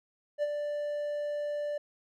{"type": "tone with ADSR envelope", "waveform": "triangle", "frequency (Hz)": 588, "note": "D5", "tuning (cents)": 2, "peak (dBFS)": -23, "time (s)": [0.38, 1.78], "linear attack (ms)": 47, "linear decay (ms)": 35, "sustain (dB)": -6, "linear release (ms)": 6, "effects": []}